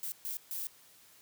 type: noise bursts at uneven times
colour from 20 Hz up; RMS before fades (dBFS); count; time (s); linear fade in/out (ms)
violet; -38; 3; 0.03-0.12 / 0.25-0.37 / 0.51-0.67; 0
effects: white hiss -60 dBFS RMS until 1.21 s + high-pass 60 Hz 12 dB/octave